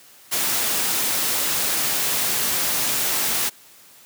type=noise; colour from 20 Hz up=white; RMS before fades=-22 dBFS; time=0.31-3.5 s; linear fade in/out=20 ms; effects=white hiss -49 dBFS RMS until 4.05 s + high-pass 100 Hz 12 dB/octave